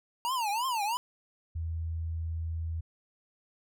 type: tone with vibrato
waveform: square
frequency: 923 Hz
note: A#5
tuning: 17 cents flat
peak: -29 dBFS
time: 0.25-0.97 s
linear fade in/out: 0 ms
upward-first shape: triangle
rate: 3 Hz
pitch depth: 270 cents each way
type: tone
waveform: sine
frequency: 81.8 Hz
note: E2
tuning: 13 cents flat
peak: -31 dBFS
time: 1.55-2.81 s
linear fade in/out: 10 ms
effects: none